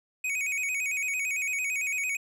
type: tone with vibrato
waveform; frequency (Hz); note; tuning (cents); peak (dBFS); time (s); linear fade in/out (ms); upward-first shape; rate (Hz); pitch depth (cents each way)
square; 2370; D7; +15; -28; 0.24-2.17; 5; square; 8.9; 100
effects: low-pass 12000 Hz 12 dB/octave